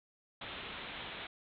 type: low-pass noise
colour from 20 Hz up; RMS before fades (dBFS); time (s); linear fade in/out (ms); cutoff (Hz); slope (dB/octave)
white; -45; 0.41-1.27; 5; 3800; 96
effects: none